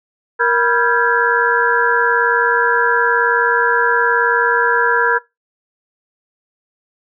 sine tone cluster, 469.5 / 979 / 1379 / 1584 / 1683 Hz, A#4 / B5 / F6 / G6 / G#6, +12 / -15 / -22 / +18 / +23 cents, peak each -18 dBFS, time 0.39-5.19 s, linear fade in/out 20 ms, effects noise-tail reverb RT60 0.2 s tail -21 dB re dry

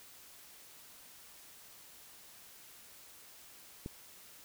click, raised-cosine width 3 ms, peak -27 dBFS, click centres 3.861 s, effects white hiss -56 dBFS RMS until 4.44 s

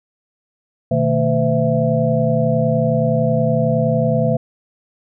sine tone cluster, 124.3 / 155.1 / 223.3 / 509 / 664 Hz, B2 / D#3 / A3 / C5 / E5, +12 / -5 / +26 / -48 / +12 cents, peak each -20 dBFS, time 0.91-4.37 s, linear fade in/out 5 ms, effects none

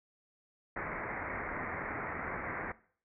white low-pass noise, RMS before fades -39 dBFS, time 0.76-2.72 s, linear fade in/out 5 ms, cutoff 2200 Hz, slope 96 dB/octave, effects noise-tail reverb RT60 0.5 s tail -19 dB re dry

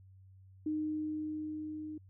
sine tone with level ramp, 307.4 Hz, D#4, 21 cents flat, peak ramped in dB -31 to -40 dBFS, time 0.66-1.98 s, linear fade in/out 5 ms, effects added 95 Hz sine -55 dBFS peak until 2.09 s

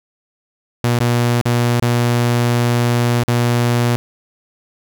sawtooth tone with dropouts, 120 Hz, B2, 49 cents flat, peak -9 dBFS, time 0.84-3.96 s, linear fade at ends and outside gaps 0 ms, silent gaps 0.989-1.004 / 1.413-1.455 / 1.799-1.823 / 3.235-3.28 s, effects none

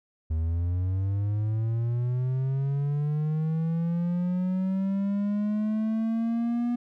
triangle linear sweep, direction up, 78 to 241.9 Hz, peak -22 dBFS, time 0.3-6.76 s, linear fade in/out 10 ms, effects none

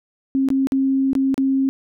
sine tone with dropouts, 268.5 Hz, C4, 45 cents sharp, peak -15 dBFS, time 0.35-1.69 s, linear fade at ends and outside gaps 0 ms, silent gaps 0.487-0.503 / 0.671-0.721 / 1.132-1.152 / 1.343-1.379 s, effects none

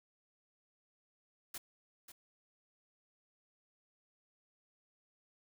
white noise with echo, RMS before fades -44 dBFS, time 1.54-1.58 s, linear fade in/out 5 ms, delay 540 ms, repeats 1, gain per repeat -10 dB, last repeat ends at 2.12 s, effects none

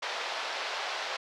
pink band-pass noise, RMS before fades -35 dBFS, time 0.02-1.17 s, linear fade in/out 10 ms, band 570 to 4900 Hz, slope 24 dB/octave, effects none

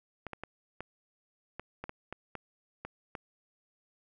clicks, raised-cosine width 0.5 ms, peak -24 dBFS, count 11, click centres 0.267 / 0.333 / 0.436 / 0.806 / 1.596 / 1.84 / 1.894 / 2.126 / 2.353 / 2.85 / 3.152 s, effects none

